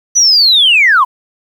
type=linear sweep; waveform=sine; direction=down; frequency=6020 to 936 Hz; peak=-4 dBFS; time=0.15-1.05 s; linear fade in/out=20 ms; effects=tanh soft clip ceiling 0 dBFS + 7-bit